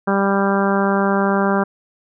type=harmonic tone; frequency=197.3 Hz; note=G3; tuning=11 cents sharp; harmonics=1 / 2 / 3 / 4 / 5 / 6 / 7 / 8; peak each=-18 / -21 / -23 / -24 / -25 / -26 / -26 / -27 dBFS; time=0.07-1.64 s; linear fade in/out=10 ms; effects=none

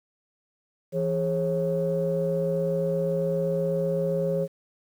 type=tone cluster; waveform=sine; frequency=167.7 / 414.2 / 542 Hz; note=E3 / G#4 / C#5; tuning=+30 / -5 / -39 cents; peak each=-27 / -29 / -25 dBFS; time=0.92-4.48 s; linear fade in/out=50 ms; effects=tanh soft clip ceiling -15 dBFS + 9-bit

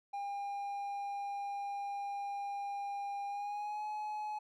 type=tone with pitch glide; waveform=triangle; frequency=804 to 847.4 Hz; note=G5 to G#5; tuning=+44 to +35 cents; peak=-35 dBFS; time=0.13-4.39 s; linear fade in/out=10 ms; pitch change=+91 cents; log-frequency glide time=3.27-3.84 s; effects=none

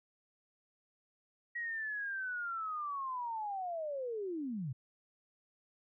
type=linear sweep; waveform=sine; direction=down; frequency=1915 to 116.5 Hz; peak=-36 dBFS; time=1.55-4.73 s; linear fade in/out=10 ms; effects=none

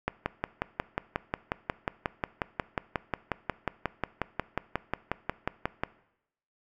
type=click train; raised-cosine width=0.5 ms; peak=-12 dBFS; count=33; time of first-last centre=0.08-5.835 s; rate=5.56 Hz; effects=noise-tail reverb RT60 0.8 s tail -19 dB re dry

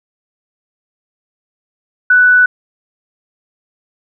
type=tone; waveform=sine; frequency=1487 Hz; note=F#6; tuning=8 cents sharp; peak=-5 dBFS; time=2.1-2.46 s; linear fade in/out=5 ms; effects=none

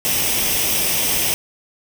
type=noise with comb filter; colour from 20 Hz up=white; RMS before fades=-19 dBFS; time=0.05-1.34 s; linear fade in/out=0 ms; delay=0.35 ms; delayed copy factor=+0.55; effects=none

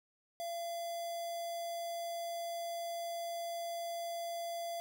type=tone with notch filter; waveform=square; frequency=681 Hz; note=F5; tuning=44 cents flat; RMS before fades=-40 dBFS; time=0.4-4.8 s; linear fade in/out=0 ms; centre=1800 Hz; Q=1.4; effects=none

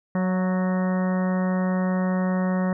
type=harmonic tone with a mistuned harmonic; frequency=185 Hz; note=F#3; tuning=in tune; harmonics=1 / 2 / 3 / 4 / 5 / 6 / 7 / 8 / 9 / 10; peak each=-21 / -36 / -30 / -37 / -38 / -37 / -42 / -42 / -48 / -38 dBFS; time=0.15-2.73 s; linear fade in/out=2 ms; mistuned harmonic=4; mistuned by=-28 cents; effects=none

